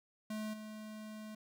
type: tone with level steps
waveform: square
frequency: 215.2 Hz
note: A3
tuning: 38 cents flat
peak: -39 / -46 dBFS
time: 0.3-1.35 s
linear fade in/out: 5 ms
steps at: 0.53 s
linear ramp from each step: 10 ms
effects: none

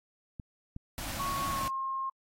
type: clicks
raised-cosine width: 5 ms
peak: -28 dBFS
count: 3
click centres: 0.398 / 0.764 / 1.169 s
type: band-stop noise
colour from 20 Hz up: pink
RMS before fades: -38 dBFS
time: 0.98-1.68 s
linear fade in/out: 0 ms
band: 350 to 520 Hz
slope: 96 dB/octave
type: tone with pitch glide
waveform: sine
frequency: 1108.7 to 1068.5 Hz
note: C#6 to C6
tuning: 0 to +36 cents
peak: -31 dBFS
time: 1.19-2.1 s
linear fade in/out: 10 ms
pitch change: -64 cents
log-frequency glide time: 1.48-1.69 s
effects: AAC 48 kbps

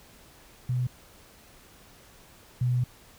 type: tone pair in turn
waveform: sine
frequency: 125 / 123.92 Hz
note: B2 / B2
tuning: +21 / +6 cents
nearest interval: unison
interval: 15 cents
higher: first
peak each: -24 / -22 dBFS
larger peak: second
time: 0.69-0.87 / 2.61-2.84 s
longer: second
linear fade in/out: 5 ms
effects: pink hiss -54 dBFS RMS until 3.18 s

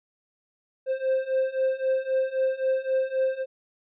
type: beating tone pair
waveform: triangle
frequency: 523.3 / 527.1 Hz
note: C5 / C5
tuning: 0 / +13 cents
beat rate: 3.8 Hz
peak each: -25 / -23 dBFS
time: 0.86-3.46 s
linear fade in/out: 50 ms
effects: resampled to 8000 Hz

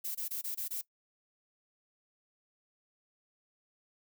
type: noise bursts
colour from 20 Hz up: violet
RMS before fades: -37 dBFS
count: 6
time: 0.04-0.815 s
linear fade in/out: 10 ms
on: 110 ms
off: 23 ms
effects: noise-tail reverb RT60 0.1 s tail -19 dB re dry

